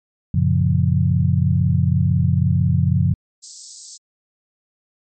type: chord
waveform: sine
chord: Gb major seventh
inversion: none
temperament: equal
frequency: 92.5 / 116.54 / 138.59 / 174.61 Hz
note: Gb2 / Bb2 / Db3 / F3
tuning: 0 / 0 / 0 / 0 cents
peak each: -18 / -22 / -18 / -20 dBFS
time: 0.34-3.14 s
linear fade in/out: 5 ms
type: high-pass noise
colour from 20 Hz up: white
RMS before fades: -33 dBFS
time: 3.42-3.98 s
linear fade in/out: 20 ms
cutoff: 4400 Hz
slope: 48 dB/octave
effects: MP3 32 kbps